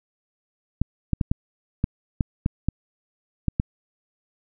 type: clicks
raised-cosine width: 5 ms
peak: -8 dBFS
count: 10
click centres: 0.816 / 1.133 / 1.212 / 1.315 / 1.841 / 2.208 / 2.461 / 2.686 / 3.483 / 3.599 s
effects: none